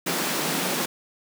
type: high-pass noise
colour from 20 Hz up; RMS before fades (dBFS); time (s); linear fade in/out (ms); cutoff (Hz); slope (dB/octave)
pink; -26; 0.06-0.86; 10; 150; 96
effects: none